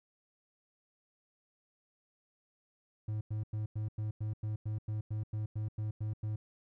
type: tone bursts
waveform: triangle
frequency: 107.3 Hz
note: A2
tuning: 43 cents flat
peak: -31 dBFS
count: 15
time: 3.08-6.36 s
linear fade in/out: 5 ms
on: 130 ms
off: 95 ms
effects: none